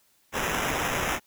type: noise with sample-and-hold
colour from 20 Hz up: white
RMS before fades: -28 dBFS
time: 0.32-1.2 s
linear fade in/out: 50 ms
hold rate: 4410 Hz
effects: white hiss -65 dBFS RMS until 1.26 s